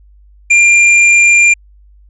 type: tone with tanh clipping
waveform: sine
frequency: 2391 Hz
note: D7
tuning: 30 cents sharp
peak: -6 dBFS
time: 0.5-1.54 s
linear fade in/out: 10 ms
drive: 14 dB
effects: added 50 Hz sine -40 dBFS peak until 2.09 s + resampled to 22050 Hz